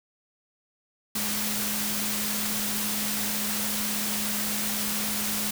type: tone in noise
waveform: sine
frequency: 209.7 Hz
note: G#3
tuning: 17 cents sharp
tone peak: -34 dBFS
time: 1.15-5.51 s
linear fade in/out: 5 ms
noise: white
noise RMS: -29 dBFS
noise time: 1.15-5.51 s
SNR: -8 dB
effects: none

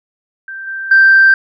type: tone with level steps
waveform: sine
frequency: 1568 Hz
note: G6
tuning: in tune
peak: -24 / -20 / -3 dBFS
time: 0.48-1.34 s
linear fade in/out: 2 ms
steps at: 0.67 / 0.91 s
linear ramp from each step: 5 ms
effects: tanh soft clip ceiling 0 dBFS

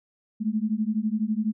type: beating tone pair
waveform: sine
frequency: 210 / 222 Hz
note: G#3 / A3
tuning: +19 / +16 cents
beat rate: 12 Hz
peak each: -26 dBFS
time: 0.4-1.53 s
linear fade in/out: 20 ms
effects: none

